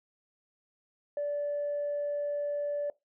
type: tone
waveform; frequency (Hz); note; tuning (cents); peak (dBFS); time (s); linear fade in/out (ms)
sine; 581; D5; -19; -28; 1.17-2.9; 2
effects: noise-tail reverb RT60 0.2 s tail -21 dB re dry + tanh soft clip ceiling -26 dBFS